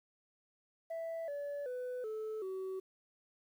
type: tone with pitch steps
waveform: sine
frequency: 659.3 / 574 / 499.7 / 435 / 378.7 Hz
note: E5 / D5 / B4 / A4 / F#4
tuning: 0 / -40 / +20 / -20 / +40 cents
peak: -35 dBFS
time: 0.9-2.8 s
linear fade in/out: 10 ms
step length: 380 ms
effects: tanh soft clip ceiling -37 dBFS + 11-bit